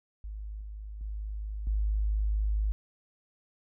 sine tone with level steps, 52.2 Hz, G#1, 10 cents sharp, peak -36 / -38 / -33 / -25 dBFS, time 0.24-2.72 s, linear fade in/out 0 ms, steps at 0.61 / 1.01 / 1.67 s, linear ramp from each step 2 ms, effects none

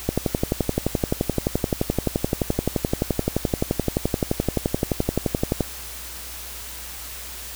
click train, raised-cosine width 2 ms, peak -6 dBFS, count 65, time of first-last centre 0.09-5.607 s, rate 11.6 Hz, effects added 60 Hz sine -41 dBFS peak until 7.55 s + white hiss -36 dBFS RMS until 7.55 s

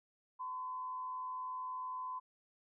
sine tone with frequency modulation, 1018 Hz, C6, 48 cents flat, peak -39 dBFS, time 0.39-2.2 s, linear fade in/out 20 ms, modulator 92.9 Hz, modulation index 0.41, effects none

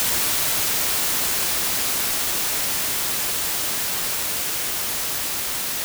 white noise with level ramp, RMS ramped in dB -21 to -26 dBFS, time 0-5.84 s, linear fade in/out 0 ms, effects none

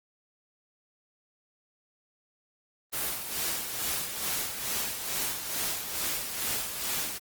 white noise with tremolo, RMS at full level -30 dBFS, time 2.92-7.19 s, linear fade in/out 20 ms, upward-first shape sine, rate 2.3 Hz, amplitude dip 55%, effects Opus 24 kbps

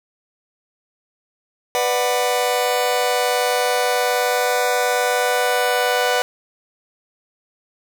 sawtooth chord, B minor, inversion none, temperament just, 493.9 / 592.7 / 740.8 Hz, B4 / D5 / F#5, 0 / +16 / +2 cents, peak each -16 / -20 / -17 dBFS, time 1.75-6.22 s, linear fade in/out 0 ms, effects none

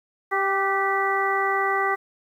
harmonic tone with a mistuned harmonic, 391.8 Hz, G4, 1 cent flat, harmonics 1 / 2 / 3 / 4 / 5, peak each -27 / -26 / -25 / -31 / -26 dBFS, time 0.31-1.96 s, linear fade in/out 20 ms, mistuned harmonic 4, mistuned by -42 cents, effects 9-bit

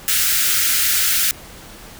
white high-pass noise, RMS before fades -17 dBFS, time 0.08-1.31 s, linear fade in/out 0 ms, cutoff 1300 Hz, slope 96 dB/octave, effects pink hiss -39 dBFS RMS until 1.99 s

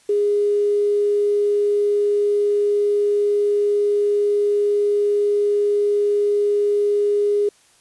sine tone with quantisation, 411.1 Hz, G#4, 18 cents flat, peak -15 dBFS, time 0.09-7.49 s, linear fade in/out 5 ms, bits 7, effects white hiss -55 dBFS RMS until 7.8 s + resampled to 24000 Hz

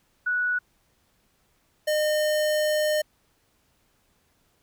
sine / square tone pair in turn, 1472 / 609 Hz, F#6 / D#5, -9 / -37 cents, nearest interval octave + minor third, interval 1528 cents, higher first, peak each -22 dBFS, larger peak neither, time 0.26-0.59 / 1.87-3.02 s, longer second, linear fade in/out 10 ms, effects pink hiss -67 dBFS RMS until 4.62 s

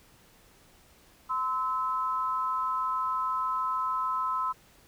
sine tone pair together, 1026.5 / 1300 Hz, C6 / E6, -33 / -24 cents, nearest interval major third, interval 409 cents, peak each -29 / -30 dBFS, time 1.29-4.53 s, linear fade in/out 20 ms, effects pink hiss -59 dBFS RMS until 4.87 s

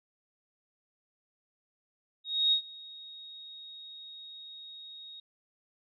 sine tone with ADSR envelope, 3753 Hz, A#7, 11 cents sharp, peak -21 dBFS, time 2.24-5.2 s, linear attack 280 ms, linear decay 93 ms, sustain -23 dB, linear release 4 ms, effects none

